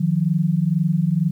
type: tone pair together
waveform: sine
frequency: 155.56 / 177.65 Hz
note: D#3 / F3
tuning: 0 / +30 cents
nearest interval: major second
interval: 230 cents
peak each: -19 dBFS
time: 0-1.31 s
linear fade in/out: 10 ms
effects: 9-bit